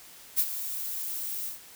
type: noise with ADSR envelope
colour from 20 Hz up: violet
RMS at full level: -22 dBFS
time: 0.36-1.6 s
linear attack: 33 ms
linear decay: 53 ms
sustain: -12 dB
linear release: 140 ms
effects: white hiss -50 dBFS RMS until 1.75 s